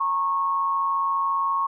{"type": "tone pair together", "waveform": "sine", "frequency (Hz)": [922.5, 1097], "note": ["A#5", "C#6"], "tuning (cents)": [-18, -18], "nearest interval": "minor third", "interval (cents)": 300, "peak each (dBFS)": [-30, -21], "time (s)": [0, 1.67], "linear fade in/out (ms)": 10, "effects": []}